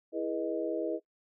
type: chord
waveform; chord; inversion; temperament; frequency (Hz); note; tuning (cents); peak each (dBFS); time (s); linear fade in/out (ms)
sine; E major seventh; none; equal with one note detuned; 329.6 / 415.3 / 485.4 / 622.3; E4 / G#4 / B4 / D#5; 0 / 0 / -30 / 0; -34 / -37 / -36 / -36; 0.12-1; 50
effects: noise-tail reverb RT60 0.1 s tail -20 dB re dry